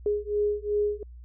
sine beating tone pair, 413.9 / 416.6 Hz, G#4 / G#4, -6 / +5 cents, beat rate 2.7 Hz, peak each -27 dBFS, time 0.06-1.03 s, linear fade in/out 2 ms, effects added 60 Hz sine -42 dBFS peak until 1.24 s

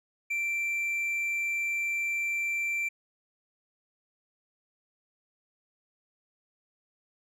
triangle tone, 2349 Hz, D7, in tune, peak -26 dBFS, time 0.3-2.89 s, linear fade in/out 10 ms, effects none

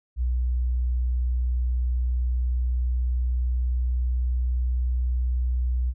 sine tone with pitch glide, 61.5 to 61.86 Hz, B1 to B1, -7 to +3 cents, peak -21 dBFS, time 0.16-5.94 s, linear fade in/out 50 ms, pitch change +10 cents, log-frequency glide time 1.5-4.88 s, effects none

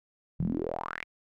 sawtooth tone with band-pass filter sweep, 41.57 Hz, E1, 15 cents sharp, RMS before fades -33 dBFS, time 0.39-1.04 s, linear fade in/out 10 ms, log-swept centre 140 to 2400 Hz, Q 6.5, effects none

